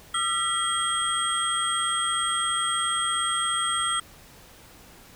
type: tone cluster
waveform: sine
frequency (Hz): 1216 / 1353 / 1951 / 3242 / 8460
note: D#6 / E6 / B6 / G#7 / C9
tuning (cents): -40 / +45 / -22 / -42 / +18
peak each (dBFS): -33 / -27 / -34 / -28 / -30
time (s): 0.14-4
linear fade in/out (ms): 5
effects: pink hiss -50 dBFS RMS until 5.15 s